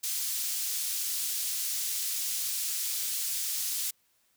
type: high-pass noise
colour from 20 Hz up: pink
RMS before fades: -32 dBFS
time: 0.03-3.91 s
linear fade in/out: 10 ms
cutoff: 5500 Hz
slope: 12 dB/octave
effects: white hiss -70 dBFS RMS until 4.36 s